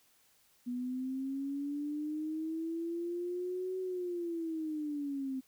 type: linear two-way sweep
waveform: sine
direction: up then down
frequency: 243.2 to 374.9 to 259.2 Hz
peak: -34 dBFS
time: 0.66-5.41 s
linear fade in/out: 20 ms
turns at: 3.79 s
effects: white hiss -68 dBFS RMS until 5.47 s